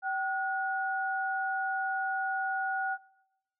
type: tone pair together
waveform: sine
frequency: 769 / 1450.8 Hz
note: G5 / F#6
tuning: -33 / -34 cents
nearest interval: major seventh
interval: 1099 cents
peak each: -31 / -32 dBFS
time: 0.02-2.98 s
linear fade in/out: 50 ms
effects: noise-tail reverb RT60 1.0 s tail -23 dB re dry

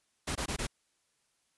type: noise bursts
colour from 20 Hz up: pink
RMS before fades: -34 dBFS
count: 4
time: 0.27-0.67 s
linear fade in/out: 10 ms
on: 85 ms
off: 20 ms
effects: white hiss -75 dBFS RMS until 1.57 s + resampled to 24000 Hz

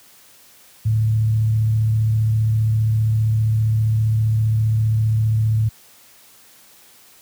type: tone with frequency modulation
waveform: sine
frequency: 110 Hz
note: A2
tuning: in tune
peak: -14 dBFS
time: 0.85-5.69 s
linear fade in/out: 10 ms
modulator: 35.1 Hz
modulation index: 0.25
effects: white hiss -49 dBFS RMS until 7.21 s + high-pass 60 Hz 12 dB/octave

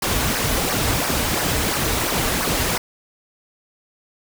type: noise with flanger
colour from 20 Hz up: pink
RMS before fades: -21 dBFS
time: 0.02-2.78 s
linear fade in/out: 5 ms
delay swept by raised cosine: 0.27 to 5.77 ms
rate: 2.9 Hz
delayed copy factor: -0.7
effects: none

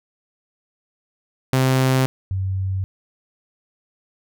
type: tone pair in turn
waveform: sawtooth / sine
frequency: 130.81 / 95.23 Hz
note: C3 / G2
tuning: 0 / -50 cents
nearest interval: perfect fourth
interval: 550 cents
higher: first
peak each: -11 / -20 dBFS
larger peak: first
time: 1.53-2.06 / 2.31-2.84 s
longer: neither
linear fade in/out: 0 ms
effects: none

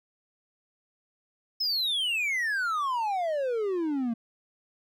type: exponential sweep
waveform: triangle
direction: down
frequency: 5274 to 223.5 Hz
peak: -24 dBFS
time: 1.6-4.14 s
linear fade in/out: 10 ms
effects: none

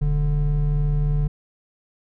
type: tone pair together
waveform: triangle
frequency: 41.2 / 146.83 Hz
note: E1 / D3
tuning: 0 / 0 cents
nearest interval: octave + minor seventh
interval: 2200 cents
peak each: -18 / -19 dBFS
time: 0.01-1.28 s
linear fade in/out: 10 ms
effects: none

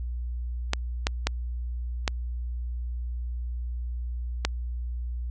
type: clicks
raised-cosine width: 0.2 ms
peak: -6 dBFS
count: 5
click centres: 0.734 / 1.069 / 1.27 / 2.078 / 4.45 s
effects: added 60 Hz sine -29 dBFS peak until 5.3 s + resampled to 24000 Hz

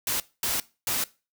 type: noise bursts at uneven times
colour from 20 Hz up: white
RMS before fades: -27 dBFS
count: 3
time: 0.07-0.2 / 0.43-0.6 / 0.87-1.04 s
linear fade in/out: 2 ms
effects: noise-tail reverb RT60 0.3 s tail -20 dB re dry

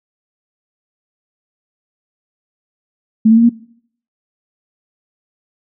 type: tone with pitch steps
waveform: sine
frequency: 220 / 225.1 / 230.4 / 235.8 Hz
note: A3 / A3 / A#3 / A#3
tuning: 0 / +40 / -20 / +20 cents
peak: -5 dBFS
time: 3.25-3.494 s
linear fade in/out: 10 ms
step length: 61 ms
effects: noise-tail reverb RT60 0.6 s tail -19 dB re dry

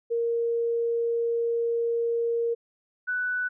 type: tone pair in turn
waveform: sine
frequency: 466.2 / 1488.7 Hz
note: A#4 / F#6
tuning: 0 / +10 cents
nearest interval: octave + minor sixth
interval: 2010 cents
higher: second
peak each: -23 / -25 dBFS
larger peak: first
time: 0.1-2.55 / 3.07-3.49 s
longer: first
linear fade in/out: 20 ms
effects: none

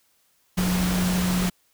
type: tone in noise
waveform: sine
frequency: 181.7 Hz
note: F#3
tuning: 31 cents flat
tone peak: -21 dBFS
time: 0.57-1.5 s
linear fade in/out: 10 ms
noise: pink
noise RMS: -28 dBFS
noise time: 0.57-1.5 s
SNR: +4 dB
effects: white hiss -65 dBFS RMS until 1.73 s

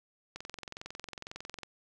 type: click train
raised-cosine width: 0.2 ms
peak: -24 dBFS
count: 29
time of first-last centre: 0.36-1.633 s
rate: 22 Hz
effects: none

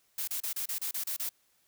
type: noise bursts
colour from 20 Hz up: blue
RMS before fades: -34 dBFS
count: 9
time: 0.18-1.292 s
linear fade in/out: 5 ms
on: 96 ms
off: 31 ms
effects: white hiss -70 dBFS RMS until 1.67 s

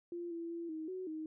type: tone with pitch steps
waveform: sine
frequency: 345.9 / 335.4 / 338.1 / 316 / 371.5 / 313.7 Hz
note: F4 / E4 / E4 / D#4 / F#4 / D#4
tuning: -17 / +30 / +44 / +27 / +7 / +14 cents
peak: -39 dBFS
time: 0.12-1.26 s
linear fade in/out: 2 ms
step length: 190 ms
effects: none

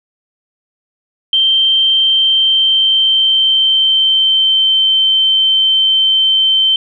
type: tone with pitch glide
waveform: sine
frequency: 3136 to 3102 Hz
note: G7 to G7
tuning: 0 to -19 cents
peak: -8 dBFS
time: 1.33-6.76 s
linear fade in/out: 2 ms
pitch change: -19 cents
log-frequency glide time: 1.91-4.82 s
effects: none

